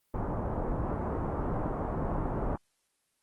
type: low-pass noise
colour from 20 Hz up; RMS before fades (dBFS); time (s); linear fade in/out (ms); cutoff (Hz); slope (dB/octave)
pink; -32; 0.14-2.56; 2; 1100; 24
effects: white hiss -75 dBFS RMS until 3.22 s + Opus 24 kbps